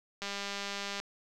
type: click train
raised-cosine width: 0.2 ms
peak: -20 dBFS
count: 157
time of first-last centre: 0.22-1 s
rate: 200 Hz
effects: none